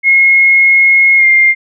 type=tone with pitch glide; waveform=sine; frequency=2160 to 2111 Hz; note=C#7 to C7; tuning=-45 to +15 cents; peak=-4 dBFS; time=0.03-1.55 s; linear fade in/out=50 ms; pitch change=-40 cents; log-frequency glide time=1.17-1.25 s; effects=none